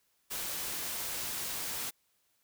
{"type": "noise", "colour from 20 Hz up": "white", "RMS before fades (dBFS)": -37, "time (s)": [0.3, 1.91], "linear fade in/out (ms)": 20, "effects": ["white hiss -74 dBFS RMS until 2.43 s"]}